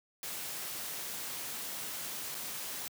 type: noise with dropouts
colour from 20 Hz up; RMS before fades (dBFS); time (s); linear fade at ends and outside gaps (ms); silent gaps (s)
white; -40; 0.23-2.88; 1; 2.346-2.35
effects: high-pass 100 Hz 12 dB/octave